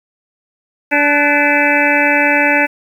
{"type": "harmonic tone with a mistuned harmonic", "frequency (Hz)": 290, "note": "D4", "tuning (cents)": -22, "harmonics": [1, 2, 3, 5, 6, 7, 8, 9], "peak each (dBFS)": [-18, -18, -18, -18, -18, -18, -18, -18], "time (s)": [0.91, 2.67], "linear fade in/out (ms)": 20, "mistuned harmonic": 5, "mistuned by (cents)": 54, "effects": ["7-bit"]}